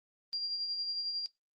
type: tone with tremolo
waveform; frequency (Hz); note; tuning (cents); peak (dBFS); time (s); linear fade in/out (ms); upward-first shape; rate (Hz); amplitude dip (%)
sine; 4769; D8; +26; -32; 0.33-1.26; 0; sine; 11; 40
effects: noise-tail reverb RT60 0.2 s tail -22 dB re dry + Opus 32 kbps